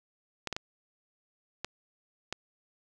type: clicks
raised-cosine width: 0.2 ms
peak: -16 dBFS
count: 5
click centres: 0.473 / 0.527 / 0.565 / 1.646 / 2.326 s
effects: none